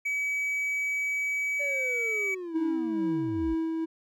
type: tone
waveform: triangle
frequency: 2280 Hz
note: C#7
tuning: 48 cents sharp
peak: -25 dBFS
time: 0.05-2.35 s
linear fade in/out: 10 ms
type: linear sweep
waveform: triangle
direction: down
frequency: 584 to 46.63 Hz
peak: -32 dBFS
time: 1.59-3.55 s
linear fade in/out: 20 ms
type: tone with tremolo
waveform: triangle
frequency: 324.4 Hz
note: E4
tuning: 28 cents flat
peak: -23 dBFS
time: 2.54-3.86 s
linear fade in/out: 20 ms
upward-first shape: sine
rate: 2.3 Hz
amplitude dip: 30%
effects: none